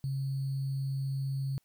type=tone with sample-and-hold; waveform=sine; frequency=135.8 Hz; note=C#3; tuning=35 cents flat; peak=-30 dBFS; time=0.04-1.58 s; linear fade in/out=0 ms; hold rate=4410 Hz; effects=white hiss -75 dBFS RMS until 1.64 s